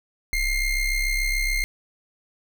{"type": "ring-modulated tone", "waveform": "square", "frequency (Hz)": 1046.5, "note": "C6", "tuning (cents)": 0, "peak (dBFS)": -19, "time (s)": [0.33, 1.64], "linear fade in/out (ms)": 0, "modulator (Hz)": 1080, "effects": []}